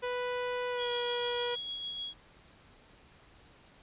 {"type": "tone with pitch glide", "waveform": "sawtooth", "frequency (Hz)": [493.9, 483.2], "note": ["B4", "B4"], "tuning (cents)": [0, -38], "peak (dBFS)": -28, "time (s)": [0.02, 1.56], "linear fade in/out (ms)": 20, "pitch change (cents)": -38, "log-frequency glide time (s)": [0.69, 0.91]}
{"type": "tone with tremolo", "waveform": "sine", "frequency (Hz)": 3322, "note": "G#7", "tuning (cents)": 0, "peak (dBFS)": -34, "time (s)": [0.77, 2.14], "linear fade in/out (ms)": 50, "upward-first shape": "triangle", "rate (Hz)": 6.6, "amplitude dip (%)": 35}
{"effects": ["pink hiss -59 dBFS RMS until 3.82 s", "resampled to 8000 Hz"]}